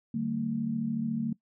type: tone cluster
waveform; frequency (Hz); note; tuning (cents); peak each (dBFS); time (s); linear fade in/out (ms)
sine; 150.2 / 193.4 / 227.2; D3 / G3 / A#3; +39 / -23 / -44; -36 / -36 / -29; 0.14-1.33; 5
effects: noise-tail reverb RT60 0.1 s tail -21 dB re dry